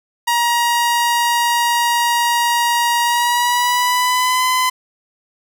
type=tone with pitch glide; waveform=sawtooth; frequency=948 to 1016 Hz; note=A#5 to B5; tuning=+29 to +49 cents; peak=-10 dBFS; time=0.27-4.7 s; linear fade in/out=10 ms; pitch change=+120 cents; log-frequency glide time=3.04-4.44 s; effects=none

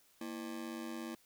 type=ring-modulated tone; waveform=40% pulse; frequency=280.9 Hz; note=C#4; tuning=23 cents sharp; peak=-37 dBFS; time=0.21-1.15 s; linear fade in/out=2 ms; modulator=48.6 Hz; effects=white hiss -68 dBFS RMS until 1.25 s

